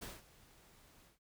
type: noise with ADSR envelope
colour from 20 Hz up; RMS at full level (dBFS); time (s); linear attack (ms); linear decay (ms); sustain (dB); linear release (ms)
pink; -45; 0.01-1.19; 16; 190; -19; 130
effects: none